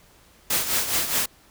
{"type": "noise with tremolo", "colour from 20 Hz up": "white", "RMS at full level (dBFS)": -21, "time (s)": [0.5, 1.26], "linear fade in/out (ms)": 5, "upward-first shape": "triangle", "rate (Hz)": 4.8, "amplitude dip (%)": 70, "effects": ["pink hiss -55 dBFS RMS until 1.5 s"]}